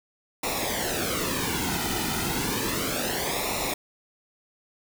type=noise with flanger; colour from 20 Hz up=pink; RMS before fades=-28 dBFS; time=0.43-3.74 s; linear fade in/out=5 ms; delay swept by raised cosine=0.63 to 1.83 ms; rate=0.32 Hz; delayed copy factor=-0.75; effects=none